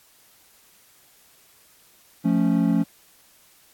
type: chord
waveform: triangle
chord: F augmented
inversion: none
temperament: equal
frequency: 174.61 / 220 / 277.2 Hz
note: F3 / A3 / C#4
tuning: 0 / 0 / 0 cents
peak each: -20 dBFS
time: 2.24-2.84 s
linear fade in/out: 20 ms
effects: white hiss -56 dBFS RMS until 3.73 s + AAC 64 kbps